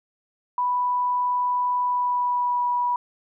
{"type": "tone with pitch glide", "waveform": "sine", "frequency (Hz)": [987.8, 975.9], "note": ["B5", "B5"], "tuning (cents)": [0, -21], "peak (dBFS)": -20, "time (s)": [0.58, 2.96], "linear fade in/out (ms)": 2, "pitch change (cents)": -21, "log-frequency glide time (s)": [1.84, 2.66], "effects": []}